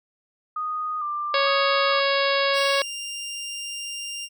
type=tone with vibrato; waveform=sine; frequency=1213 Hz; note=D#6; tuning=44 cents flat; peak=-25 dBFS; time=0.56-2 s; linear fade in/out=5 ms; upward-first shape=square; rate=1.1 Hz; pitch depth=38 cents each way
type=harmonic tone; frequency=554 Hz; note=C#5; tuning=1 cent flat; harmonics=1 / 2 / 3 / 4 / 5 / 6 / 7 / 8 / 9; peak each=-23 / -26 / -28 / -29 / -30 / -31 / -31 / -32 / -33 dBFS; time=1.34-2.82 s; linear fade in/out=2 ms
type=tone; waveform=20% pulse; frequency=2794 Hz; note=F7; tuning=in tune; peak=-26 dBFS; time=2.53-4.29 s; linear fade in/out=50 ms
effects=none

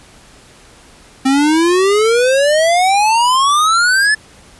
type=exponential sweep; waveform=square; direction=up; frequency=261.4 to 1754 Hz; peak=-10 dBFS; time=1.25-4.15 s; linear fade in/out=10 ms; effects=pink hiss -43 dBFS RMS until 4.59 s + resampled to 24000 Hz

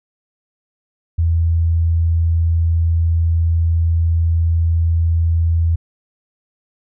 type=tone; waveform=sine; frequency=83 Hz; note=E2; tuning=12 cents sharp; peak=-12 dBFS; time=1.18-5.76 s; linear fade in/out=10 ms; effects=none

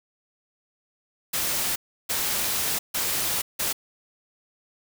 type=noise bursts at uneven times; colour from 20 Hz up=white; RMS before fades=-26 dBFS; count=4; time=1.33-1.76 / 2.09-2.79 / 2.94-3.42 / 3.59-3.73 s; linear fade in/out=10 ms; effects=none

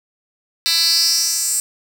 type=tone with high-pass filter sweep; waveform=10% pulse; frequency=332.7 Hz; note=E4; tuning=16 cents sharp; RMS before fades=-17 dBFS; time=0.66-1.6 s; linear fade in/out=0 ms; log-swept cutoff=3700 to 7900 Hz; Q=4.5; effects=none

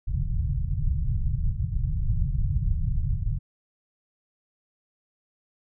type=low-pass noise; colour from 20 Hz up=pink; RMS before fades=-25 dBFS; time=0.07-3.39 s; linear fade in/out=10 ms; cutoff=150 Hz; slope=48 dB/octave; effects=none

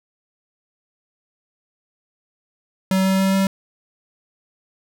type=tone with pitch steps; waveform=square; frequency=189.8 / 191.01 / 192.23 / 193.45 Hz; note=F#3 / G3 / G3 / G3; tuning=+44 / -45 / -34 / -23 cents; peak=-16 dBFS; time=2.91-3.47 s; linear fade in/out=2 ms; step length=140 ms; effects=none

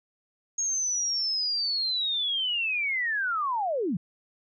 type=linear sweep; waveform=sine; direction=down; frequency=6590 to 149 Hz; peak=-25 dBFS; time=0.58-3.97 s; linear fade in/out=5 ms; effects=none

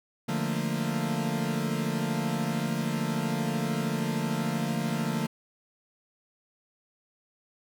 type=chord; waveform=40% pulse; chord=Bb major seventh; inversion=first; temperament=equal; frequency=146.83 / 174.61 / 220 / 233.1 Hz; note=D3 / F3 / A3 / Bb3; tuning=0 / 0 / 0 / 0 cents; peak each=-32 dBFS; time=0.28-5.27 s; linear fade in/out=10 ms; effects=none

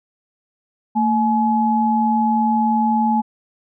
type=tone pair together; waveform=sine; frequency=225.7 / 849 Hz; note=A3 / G#5; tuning=+44 / +38 cents; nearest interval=octave + major seventh; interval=2294 cents; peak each=-17 dBFS; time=0.95-3.22 s; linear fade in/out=20 ms; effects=none

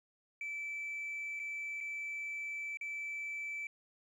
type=tone with dropouts; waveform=sine; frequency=2318 Hz; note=D7; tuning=23 cents flat; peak=-36 dBFS; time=0.41-3.67 s; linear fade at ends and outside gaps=2 ms; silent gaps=1.394-1.398 / 1.805-1.809 / 2.772-2.811 s; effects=tanh soft clip ceiling -36 dBFS + 12-bit

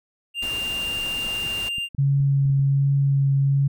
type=tone; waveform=triangle; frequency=2794 Hz; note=F7; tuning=in tune; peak=-23 dBFS; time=0.34-1.89 s; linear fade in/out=50 ms
type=noise; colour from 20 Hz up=pink; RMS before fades=-36 dBFS; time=0.42-1.69 s; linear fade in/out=5 ms
type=clicks; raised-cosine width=5 ms; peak=-26 dBFS; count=8; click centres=1.266 / 1.465 / 1.783 / 1.948 / 2.203 / 2.455 / 2.5 / 2.594 s
type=tone with vibrato; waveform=sine; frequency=138.59 Hz; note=C#3; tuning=in tune; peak=-16 dBFS; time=1.98-3.68 s; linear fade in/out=10 ms; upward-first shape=triangle; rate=1.3 Hz; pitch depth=12 cents each way
effects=none

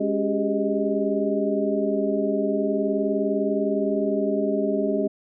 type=tone cluster; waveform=sine; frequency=206.6 / 278 / 388.3 / 407.9 / 623 Hz; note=G#3 / C#4 / G4 / G#4 / D#5; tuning=-9 / +5 / -16 / -31 / +2 cents; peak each=-27 dBFS; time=0-5.08 s; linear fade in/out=10 ms; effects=none

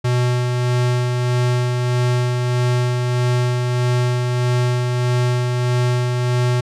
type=tone with tremolo; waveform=square; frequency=123.47 Hz; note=B2; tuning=in tune; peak=-15 dBFS; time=0.04-6.61 s; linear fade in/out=10 ms; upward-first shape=sine; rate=1.6 Hz; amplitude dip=30%; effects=low-pass 8000 Hz 12 dB/octave

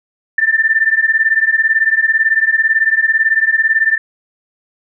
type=beating tone pair; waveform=sine; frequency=1774 / 1792 Hz; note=A6 / A6; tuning=+14 / +31 cents; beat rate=18 Hz; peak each=-13 dBFS; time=0.38-3.98 s; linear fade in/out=5 ms; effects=none

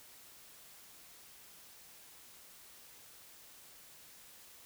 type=silence; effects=white hiss -57 dBFS RMS until 4.65 s

